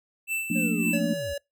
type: tone with tremolo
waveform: square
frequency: 2658 Hz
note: E7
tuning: 14 cents sharp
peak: -26 dBFS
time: 0.27-1.01 s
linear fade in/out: 50 ms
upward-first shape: sine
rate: 3.6 Hz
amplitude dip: 55%
type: chord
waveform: sine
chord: Bb major seventh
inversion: second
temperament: equal with one note detuned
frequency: 174.01 / 220 / 233.1 / 293.7 Hz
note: F3 / A3 / Bb3 / D4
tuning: -6 / 0 / 0 / 0 cents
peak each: -29 dBFS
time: 0.5-1.14 s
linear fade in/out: 5 ms
type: linear sweep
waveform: triangle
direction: down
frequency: 552 to 59.6 Hz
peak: -34 dBFS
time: 0.55-1.34 s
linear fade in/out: 10 ms
type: tone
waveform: square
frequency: 568 Hz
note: C#5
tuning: 42 cents sharp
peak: -30 dBFS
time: 0.93-1.38 s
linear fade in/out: 5 ms
effects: noise-tail reverb RT60 0.2 s tail -26 dB re dry